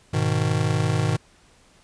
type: chord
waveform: square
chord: G# minor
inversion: none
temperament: just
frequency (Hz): 103.83 / 124.59 / 155.74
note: G#2 / B2 / D#3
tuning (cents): 0 / +16 / +2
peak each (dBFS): -25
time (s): 0.13-1.17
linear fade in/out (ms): 10
effects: pink hiss -56 dBFS RMS until 1.83 s + resampled to 22050 Hz